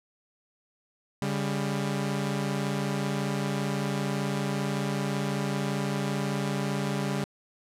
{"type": "tone pair together", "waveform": "sawtooth", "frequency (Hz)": [141.27, 199.3], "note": ["C#3", "G3"], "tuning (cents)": [33, 29], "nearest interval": "tritone", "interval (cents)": 596, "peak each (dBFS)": -26, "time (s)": [1.22, 7.24], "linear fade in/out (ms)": 0, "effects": ["low-pass 11000 Hz 12 dB/octave"]}